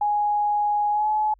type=tone with pitch glide; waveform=sine; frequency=830.6 to 853.5 Hz; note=G#5 to G#5; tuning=0 to +47 cents; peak=-19 dBFS; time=0.01-1.34 s; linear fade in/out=5 ms; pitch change=+47 cents; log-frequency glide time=0.91-1.08 s; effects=added 47 Hz sine -54 dBFS peak until 1.39 s